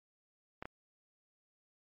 clicks, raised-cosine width 0.5 ms, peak -26 dBFS, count 2, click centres 0.625 / 0.655 s, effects MP3 48 kbps

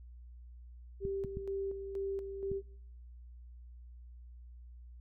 sine tone with tremolo, 392 Hz, G4, in tune, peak -34 dBFS, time 1-2.62 s, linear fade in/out 50 ms, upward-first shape square, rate 2.1 Hz, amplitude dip 50%
clicks, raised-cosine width 5 ms, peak -28 dBFS, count 4, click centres 1.052 / 1.247 / 1.371 / 2.516 s
effects noise-tail reverb RT60 0.6 s tail -19 dB re dry + added 60 Hz sine -49 dBFS peak until 5 s

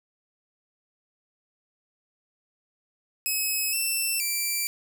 5% pulse tone with pitch steps, 2563 / 2681 / 2340 Hz, E7 / E7 / D7, -49 / +29 / -7 cents, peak -16 dBFS, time 3.26-4.67 s, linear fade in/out 0 ms, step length 470 ms, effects none

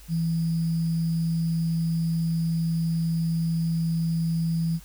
sine tone with sample-and-hold, 164.81 Hz, E3, in tune, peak -22 dBFS, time 0.08-4.8 s, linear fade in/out 50 ms, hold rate 4900 Hz, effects added 50 Hz sine -46 dBFS peak until 4.84 s + white hiss -52 dBFS RMS until 4.84 s

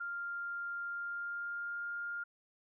sine tone with pitch glide, 1396.9 to 1407.4 Hz, F6 to F6, 0 to +13 cents, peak -37 dBFS, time 0-2.24 s, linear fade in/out 10 ms, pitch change +13 cents, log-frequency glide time 0.84-1.85 s, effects none

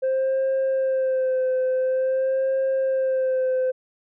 sine tone with vibrato, 523.3 Hz, C5, in tune, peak -17 dBFS, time 0.02-3.72 s, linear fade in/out 20 ms, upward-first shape sine, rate 0.48 Hz, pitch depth 29 cents each way, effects tanh soft clip ceiling -18 dBFS

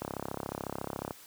click train, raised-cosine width 1 ms, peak -20 dBFS, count 38, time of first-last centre 0.02-1.108 s, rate 34 Hz, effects white hiss -53 dBFS RMS until 1.26 s + high-pass 80 Hz 12 dB/octave

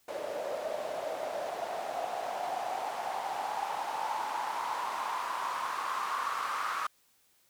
white noise with band-pass filter sweep, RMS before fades -35 dBFS, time 0.08-6.87 s, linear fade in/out 5 ms, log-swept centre 560 to 1200 Hz, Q 6.5, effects white hiss -68 dBFS RMS until 7.49 s

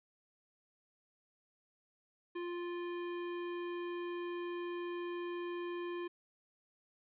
square tone, 349.2 Hz, F4, in tune, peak -39 dBFS, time 2.35-6.08 s, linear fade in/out 10 ms, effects resampled to 8000 Hz + 13-bit

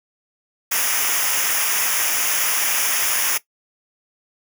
white noise with comb filter, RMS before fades -20 dBFS, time 0.71-3.38 s, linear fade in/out 10 ms, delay 0.24 ms, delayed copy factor -0.85, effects noise-tail reverb RT60 0.1 s tail -17 dB re dry

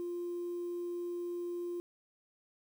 sine tone, 349.2 Hz, F4, in tune, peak -34 dBFS, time 0-1.8 s, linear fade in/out 0 ms, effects tanh soft clip ceiling -33 dBFS + 10-bit

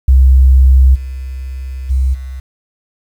sine tone with level steps, 65.41 Hz, C2, in tune, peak -3 / -20 / -9 / -22 dBFS, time 0.08-2.4 s, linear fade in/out 5 ms, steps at 0.94 / 1.89 / 2.13 s, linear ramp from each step 20 ms, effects 7-bit

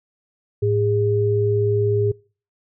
sine tone pair together, 108.12 / 408.2 Hz, A2 / G#4, -30 / -30 cents, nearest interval octave + major seventh, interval 2300 cents, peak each -19 / -19 dBFS, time 0.62-2.12 s, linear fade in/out 10 ms, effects noise-tail reverb RT60 0.4 s tail -25 dB re dry

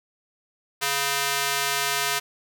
square tone with high-pass filter, 140 Hz, C#3, 18 cents sharp, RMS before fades -25 dBFS, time 0.81-2.2 s, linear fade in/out 20 ms, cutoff 1200 Hz, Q 0.55, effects none

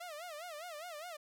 sawtooth tone with vibrato, 652 Hz, E5, 19 cents flat, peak -40 dBFS, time 0-1.17 s, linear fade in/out 10 ms, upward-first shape sine, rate 4.9 Hz, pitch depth 180 cents each way, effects none

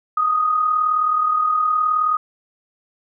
sine tone with amplitude modulation, 1244.5 Hz, D#6, in tune, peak -13 dBFS, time 0.17-2.17 s, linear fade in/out 5 ms, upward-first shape sine, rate 39.1 Hz, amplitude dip 50%, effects none

